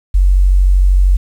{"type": "tone", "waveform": "sine", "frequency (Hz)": 46.53, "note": "F#1", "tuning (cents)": 10, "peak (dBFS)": -6, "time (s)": [0.14, 1.17], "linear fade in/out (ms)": 10, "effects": ["7-bit"]}